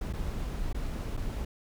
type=noise with dropouts; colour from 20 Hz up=brown; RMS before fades=-33 dBFS; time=0.01-1.45 s; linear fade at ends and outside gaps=5 ms; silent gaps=0.128-0.134 / 0.729-0.745 / 1.169-1.173 s; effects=none